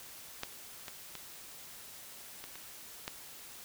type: clicks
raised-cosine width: 0.2 ms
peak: -18 / -24 / -24 / -26 / -28 / -19 dBFS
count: 6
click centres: 0.434 / 0.882 / 1.153 / 2.44 / 2.556 / 3.079 s
effects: white hiss -50 dBFS RMS until 3.64 s